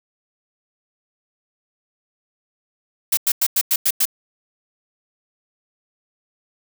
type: noise bursts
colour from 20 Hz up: blue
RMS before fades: -17 dBFS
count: 7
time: 3.12-4.054 s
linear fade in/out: 5 ms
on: 52 ms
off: 95 ms
effects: none